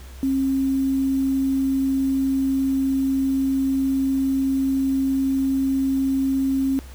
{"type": "tone with quantisation", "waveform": "sine", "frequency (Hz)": 268.8, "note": "C4", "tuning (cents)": 47, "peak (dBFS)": -18, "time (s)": [0.23, 6.79], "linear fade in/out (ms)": 0, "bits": 7, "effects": ["added 65 Hz sine -37 dBFS peak until 6.94 s", "pink hiss -47 dBFS RMS until 6.94 s"]}